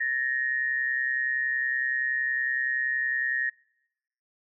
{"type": "tone pair together", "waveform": "sine", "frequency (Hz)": [1734, 1864.7], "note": ["A6", "A#6"], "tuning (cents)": [-26, 0], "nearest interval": "minor second", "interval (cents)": 126, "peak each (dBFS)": [-30, -26], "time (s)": [0, 3.5], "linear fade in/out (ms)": 10, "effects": ["noise-tail reverb RT60 0.9 s tail -25 dB re dry"]}